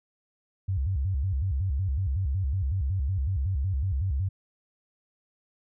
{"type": "tone with vibrato", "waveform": "sine", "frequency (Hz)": 80.3, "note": "E2", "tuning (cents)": -45, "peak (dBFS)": -24, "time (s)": [0.68, 4.29], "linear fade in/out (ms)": 10, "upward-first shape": "square", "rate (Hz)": 5.4, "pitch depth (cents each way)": 300, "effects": []}